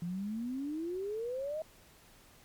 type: exponential sweep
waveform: sine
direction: up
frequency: 167.7 to 642 Hz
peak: -34 dBFS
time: 0.02-1.62 s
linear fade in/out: 2 ms
effects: pink hiss -60 dBFS RMS until 2.44 s + MP3 96 kbps